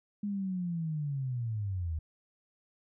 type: linear sweep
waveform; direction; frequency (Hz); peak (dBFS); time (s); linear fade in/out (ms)
sine; down; 207.7 to 75.9; -31; 0.23-1.99; 5
effects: none